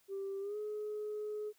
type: tone with pitch glide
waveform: sine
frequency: 392 to 422.6 Hz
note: G4 to G#4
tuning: 0 to +30 cents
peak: -36 dBFS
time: 0.08-1.53 s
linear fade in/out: 50 ms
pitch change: +130 cents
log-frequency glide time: 0.4-0.57 s
effects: tanh soft clip ceiling -34 dBFS + white hiss -71 dBFS RMS until 1.58 s